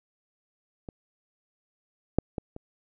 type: clicks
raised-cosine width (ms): 2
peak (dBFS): -25 / -7 / -17 / -26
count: 4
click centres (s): 0.888 / 2.186 / 2.382 / 2.564
effects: none